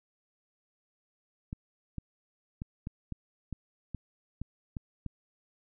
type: clicks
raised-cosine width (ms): 5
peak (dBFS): -24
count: 10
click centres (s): 1.529 / 1.983 / 2.619 / 2.871 / 3.123 / 3.527 / 3.947 / 4.416 / 4.768 / 5.063
effects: none